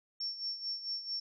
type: tone with tremolo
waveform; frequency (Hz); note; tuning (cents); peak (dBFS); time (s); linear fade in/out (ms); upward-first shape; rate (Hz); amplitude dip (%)
sine; 5450; F8; -43; -33; 0.2-1.2; 5; sine; 4.5; 70
effects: none